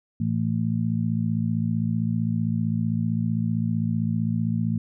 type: tone cluster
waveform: sine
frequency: 112.4 / 167.9 / 223.4 Hz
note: A2 / E3 / A3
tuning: +37 / +32 / +27 cents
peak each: -26 dBFS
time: 0.2-4.78 s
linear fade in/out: 5 ms
effects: none